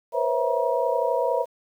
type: tone cluster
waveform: sine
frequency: 480.7 / 514 / 545 / 656 / 953 Hz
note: B4 / C5 / C#5 / E5 / A#5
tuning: -47 / -31 / -29 / -9 / +38 cents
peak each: -27 dBFS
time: 0.12-1.46 s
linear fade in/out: 50 ms
effects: 9-bit